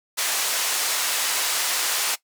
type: band-pass noise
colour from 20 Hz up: white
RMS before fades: -24 dBFS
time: 0.17-2.16 s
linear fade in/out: 20 ms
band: 600 to 10000 Hz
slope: 12 dB/octave
effects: noise-tail reverb RT60 0.1 s tail -18 dB re dry